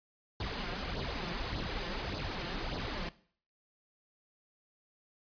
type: noise with flanger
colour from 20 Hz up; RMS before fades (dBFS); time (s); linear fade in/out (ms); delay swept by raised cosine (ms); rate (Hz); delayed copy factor
pink; -37; 0.4-3.09; 2; 0.2 to 5.8; 1.7; +0.7
effects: noise-tail reverb RT60 0.5 s tail -18 dB re dry + resampled to 11025 Hz